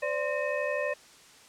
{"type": "tone cluster", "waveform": "sine", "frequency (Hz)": [512, 584, 1045, 1830, 2546], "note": ["C5", "D5", "C6", "A#6", "D#7"], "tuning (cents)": [-38, -10, -2, -32, 39], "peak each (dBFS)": [-34, -30, -39, -35, -38], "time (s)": [0.02, 0.94], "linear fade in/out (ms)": 10, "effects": ["white hiss -54 dBFS RMS until 1.48 s", "low-pass 8000 Hz 12 dB/octave"]}